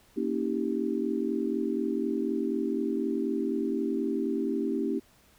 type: chord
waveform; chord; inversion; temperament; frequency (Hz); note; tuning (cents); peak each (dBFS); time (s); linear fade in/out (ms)
sine; A# diminished seventh; none; equal with one note detuned; 233.1 / 277.2 / 321.2 / 392; A#3 / C#4 / E4 / G4; 0 / 0 / -45 / 0; -32; 0.16-5; 20
effects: pink hiss -61 dBFS RMS until 5.38 s